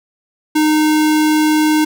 square tone, 307.4 Hz, D#4, 21 cents flat, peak -11 dBFS, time 0.55-1.85 s, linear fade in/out 10 ms, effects none

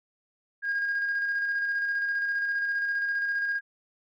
sine tone with tremolo, 1627 Hz, G#6, 36 cents flat, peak -23 dBFS, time 0.62-3.61 s, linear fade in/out 50 ms, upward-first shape square, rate 15 Hz, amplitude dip 30%, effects tanh soft clip ceiling -22 dBFS

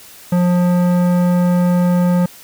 sine tone with tanh clipping, 177.5 Hz, F3, 28 cents sharp, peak -13 dBFS, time 0.32-2.26 s, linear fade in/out 5 ms, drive 15 dB, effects white hiss -40 dBFS RMS until 2.43 s

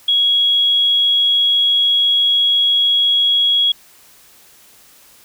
sine tone, 3322 Hz, G#7, in tune, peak -11 dBFS, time 0.08-3.72 s, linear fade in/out 5 ms, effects white hiss -47 dBFS RMS until 5.24 s

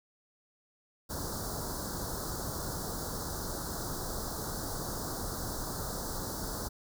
pink band-stop noise, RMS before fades -37 dBFS, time 1.09-6.69 s, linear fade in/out 20 ms, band 1500 to 4200 Hz, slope 48 dB/octave, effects none

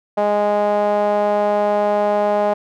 sawtooth tone with band-pass filter, 207 Hz, G#3, 5 cents flat, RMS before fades -17 dBFS, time 0.17-2.54 s, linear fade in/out 10 ms, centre 700 Hz, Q 4.4, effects none

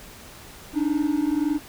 triangle tone pair together, 287.7 / 309.3 Hz, D4 / D#4, -36 / -10 cents, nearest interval minor second, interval 126 cents, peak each -21 dBFS, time 0.73-1.6 s, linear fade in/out 50 ms, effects tanh soft clip ceiling -11 dBFS + pink hiss -44 dBFS RMS until 1.68 s

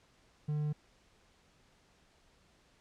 triangle tone, 150 Hz, D3, 37 cents sharp, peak -29 dBFS, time 0.48-0.73 s, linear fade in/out 10 ms, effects pink hiss -67 dBFS RMS until 2.8 s + low-pass 7000 Hz 12 dB/octave

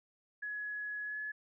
sine tone with pitch glide, 1686 to 1705.6 Hz, G#6 to G#6, +26 to +46 cents, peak -37 dBFS, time 0.42-1.32 s, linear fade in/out 10 ms, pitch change +20 cents, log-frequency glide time 1.04-1.18 s, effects none

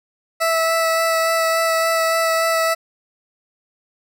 20% pulse tone with vibrato, 655 Hz, E5, 11 cents flat, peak -11 dBFS, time 0.4-2.75 s, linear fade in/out 20 ms, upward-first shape sine, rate 3.5 Hz, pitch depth 10 cents each way, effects none

